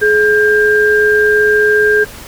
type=tone pair together; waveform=sine; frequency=423 / 1597 Hz; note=G#4 / G6; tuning=+32 / +32 cents; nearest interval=octave + major seventh; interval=2300 cents; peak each=-10 dBFS; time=0.01-2.05 s; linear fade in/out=20 ms; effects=pink hiss -32 dBFS RMS until 2.27 s